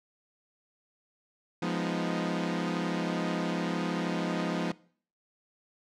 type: chord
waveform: sawtooth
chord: F half-diminished seventh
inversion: none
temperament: equal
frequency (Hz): 174.61 / 207.7 / 246.9 / 311.1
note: F3 / Ab3 / Cb4 / Eb4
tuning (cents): 0 / 0 / 0 / 0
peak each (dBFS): -28 / -32 / -32 / -32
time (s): 1.62-4.72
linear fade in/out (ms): 5
effects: noise-tail reverb RT60 0.5 s tail -21 dB re dry + low-pass 5000 Hz 12 dB/octave